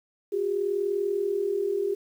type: tone pair together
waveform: sine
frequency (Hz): 362.6 / 403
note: F#4 / G4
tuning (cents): -35 / +48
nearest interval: major second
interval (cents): 183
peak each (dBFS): -30 / -25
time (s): 0.32-1.95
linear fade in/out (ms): 10
effects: 9-bit